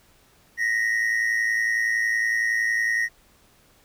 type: tone pair together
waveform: triangle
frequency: 1864 / 1974.8 Hz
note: A#6 / B6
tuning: -1 / -1 cents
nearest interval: minor second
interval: 100 cents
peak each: -20 / -25 dBFS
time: 0.57-3.09 s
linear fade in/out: 50 ms
effects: pink hiss -58 dBFS RMS until 3.84 s